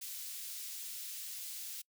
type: high-pass noise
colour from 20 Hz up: white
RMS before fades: -44 dBFS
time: 0.01-1.82 s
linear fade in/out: 10 ms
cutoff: 3200 Hz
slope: 12 dB/octave
effects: noise-tail reverb RT60 0.1 s tail -26 dB re dry

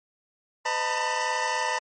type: tone cluster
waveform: 25% pulse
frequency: 506 / 617 / 897 / 981 Hz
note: B4 / D#5 / A5 / B5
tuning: +42 / -15 / +33 / -12 cents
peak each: -30 / -31 / -24 / -26 dBFS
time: 0.65-1.79 s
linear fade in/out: 10 ms
effects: MP3 32 kbps

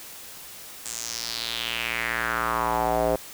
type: tone with band-pass filter sweep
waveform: square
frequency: 57.9 Hz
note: A#1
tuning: 11 cents flat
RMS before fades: -27 dBFS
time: 0.85-3.16 s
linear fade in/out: 5 ms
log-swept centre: 8000 to 560 Hz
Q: 3.4
effects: white hiss -42 dBFS RMS until 3.33 s

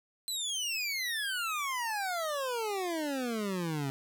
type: exponential sweep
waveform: 25% pulse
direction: down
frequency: 4096 to 133.3 Hz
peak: -28 dBFS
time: 0.28-3.9 s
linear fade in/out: 0 ms
effects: none

